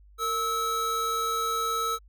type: tone pair together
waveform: square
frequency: 459.6 / 1300 Hz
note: A#4 / E6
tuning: -25 / -24 cents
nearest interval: octave + tritone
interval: 1801 cents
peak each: -35 / -27 dBFS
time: 0.18-1.99 s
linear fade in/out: 50 ms
effects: added 50 Hz sine -51 dBFS peak until 2.08 s